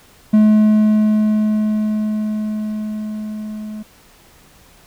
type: tone with level ramp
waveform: triangle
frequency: 213.9 Hz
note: A3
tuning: 49 cents flat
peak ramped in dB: -5 to -24 dBFS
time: 0.33-3.83 s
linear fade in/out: 10 ms
effects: pink hiss -48 dBFS RMS until 4.86 s